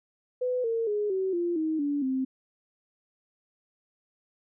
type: tone with pitch steps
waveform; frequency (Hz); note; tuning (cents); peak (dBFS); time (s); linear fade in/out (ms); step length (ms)
sine; 501 / 456.8 / 416.5 / 379.7 / 346.2 / 315.6 / 287.7 / 262.3; B4 / A#4 / G#4 / F#4 / F4 / D#4 / D4 / C4; +25 / -35 / +5 / +45 / -15 / +25 / -36 / +4; -25; 0.41-2.25; 10; 230
effects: none